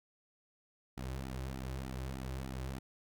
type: tone with flanger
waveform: sawtooth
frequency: 65.41 Hz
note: C2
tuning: in tune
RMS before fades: -41 dBFS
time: 0.97-2.79 s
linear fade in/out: 5 ms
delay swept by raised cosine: 1.8 to 4.4 ms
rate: 3.3 Hz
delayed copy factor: -1
effects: none